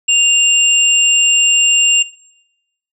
sine tone pair together, 2794 / 7471 Hz, F7 / A#8, 0 / +3 cents, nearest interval octave + perfect fourth, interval 1703 cents, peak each -10 / -14 dBFS, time 0.08-2.03 s, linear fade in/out 10 ms, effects noise-tail reverb RT60 0.9 s tail -20 dB re dry

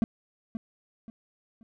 triangle tone with echo, 225.3 Hz, A3, 41 cents sharp, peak -18 dBFS, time 0.02-0.04 s, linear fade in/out 0 ms, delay 530 ms, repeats 3, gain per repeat -10 dB, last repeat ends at 1.63 s, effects none

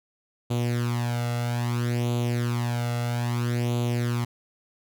sawtooth tone with flanger, 120 Hz, B2, 49 cents flat, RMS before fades -26 dBFS, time 0.5-4.25 s, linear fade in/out 10 ms, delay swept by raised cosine 0.28 to 1.48 ms, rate 0.61 Hz, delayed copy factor +0.7, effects none

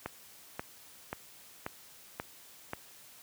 click train, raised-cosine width 0.5 ms, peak -20 dBFS, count 6, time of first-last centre 0.06-2.734 s, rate 1.87 Hz, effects white hiss -55 dBFS RMS until 3.22 s + high-pass 60 Hz 12 dB/octave

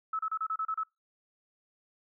sine tone bursts, 1300 Hz, E6, 24 cents flat, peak -29 dBFS, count 8, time 0.13-0.835 s, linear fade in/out 5 ms, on 61 ms, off 31 ms, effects noise-tail reverb RT60 0.2 s tail -24 dB re dry

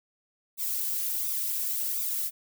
violet noise with flanger, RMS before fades -30 dBFS, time 0.57-2.31 s, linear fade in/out 50 ms, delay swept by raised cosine 0.82 to 2.82 ms, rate 1.4 Hz, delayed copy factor +0.8, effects none

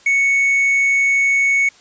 sine tone with tanh clipping, 2217 Hz, C#7, in tune, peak -13 dBFS, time 0.06-1.69 s, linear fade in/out 5 ms, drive 3 dB, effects white hiss -48 dBFS RMS until 1.8 s + resampled to 16000 Hz

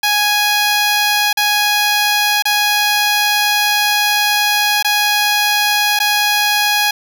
10% pulse tone with dropouts, 830.6 Hz, G#5, in tune, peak -4 dBFS, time 0.03-6.91 s, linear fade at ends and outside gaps 5 ms, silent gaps 1.33-1.371 / 2.424-2.453 / 4.827-4.845 / 5.991-6 s, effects 7-bit

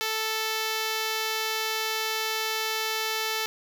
5% pulse tone, 440 Hz, A4, in tune, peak -15 dBFS, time 0.01-3.46 s, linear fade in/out 0 ms, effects none

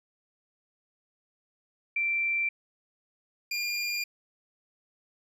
sine / 25% pulse tone pair in turn, 2349 / 2405 Hz, D7 / D7, 0 / +41 cents, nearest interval unison, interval 41 cents, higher second, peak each -25 dBFS, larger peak neither, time 1.96-2.49 / 3.51-4.04 s, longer neither, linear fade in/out 5 ms, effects resampled to 32000 Hz

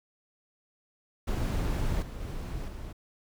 brown noise with level steps, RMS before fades -29 / -39 / -36 / -40 dBFS, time 1.27-2.93 s, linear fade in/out 10 ms, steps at 2.02 / 2.2 / 2.68 s, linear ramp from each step 5 ms, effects none

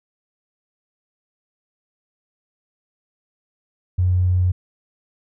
triangle tone with tanh clipping, 90.7 Hz, F#2, 34 cents flat, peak -14 dBFS, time 3.98-4.52 s, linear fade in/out 10 ms, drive 3 dB, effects none

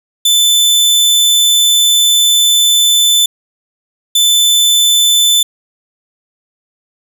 sawtooth tone bursts at uneven times, 3520 Hz, A7, in tune, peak -4 dBFS, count 2, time 0.25-3.26 / 4.15-5.43 s, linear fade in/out 5 ms, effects none

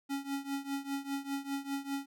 square tone with tremolo, 277.2 Hz, C#4, in tune, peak -32 dBFS, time 0.09-2.06 s, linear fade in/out 20 ms, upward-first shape triangle, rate 5 Hz, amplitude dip 90%, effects none

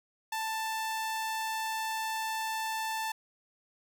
sawtooth tone, 884 Hz, A5, 8 cents sharp, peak -28 dBFS, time 0.32-3.12 s, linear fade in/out 5 ms, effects none

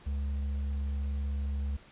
sine tone with hard clipping, 70.2 Hz, C#2, 22 cents sharp, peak -31 dBFS, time 0.06-1.77 s, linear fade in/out 10 ms, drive 4 dB, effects pink hiss -56 dBFS RMS until 1.91 s + resampled to 8000 Hz

